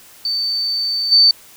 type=tone with level steps; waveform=sine; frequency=4554 Hz; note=C#8; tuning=46 cents sharp; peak=-17 / -7 dBFS; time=0.25-1.31 s; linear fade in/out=2 ms; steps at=1.11 s; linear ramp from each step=20 ms; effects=white hiss -44 dBFS RMS until 1.56 s